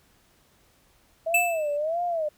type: tone with vibrato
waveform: sine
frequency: 640 Hz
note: D#5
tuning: 49 cents sharp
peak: -24 dBFS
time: 1.26-2.29 s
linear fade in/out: 10 ms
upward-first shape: sine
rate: 1.6 Hz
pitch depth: 170 cents each way
type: tone with exponential decay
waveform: square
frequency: 2636 Hz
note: E7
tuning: 1 cent flat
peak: -17 dBFS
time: 1.34-1.77 s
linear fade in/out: 5 ms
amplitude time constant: 92 ms
effects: pink hiss -62 dBFS RMS until 2.37 s